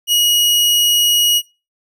sawtooth tone, 2900 Hz, F#7, 35 cents flat, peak -8 dBFS, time 0.07-1.42 s, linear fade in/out 50 ms, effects noise-tail reverb RT60 0.3 s tail -24 dB re dry

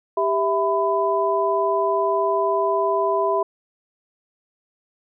sine tone cluster, 395.4 / 657 / 1001 Hz, G4 / E5 / B5, +15 / -6 / +23 cents, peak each -22 dBFS, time 0.17-3.43 s, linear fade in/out 5 ms, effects none

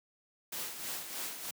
white noise with tremolo, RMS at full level -38 dBFS, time 0.52-1.51 s, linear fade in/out 5 ms, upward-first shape sine, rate 3.2 Hz, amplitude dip 55%, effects high-pass 150 Hz 12 dB/octave

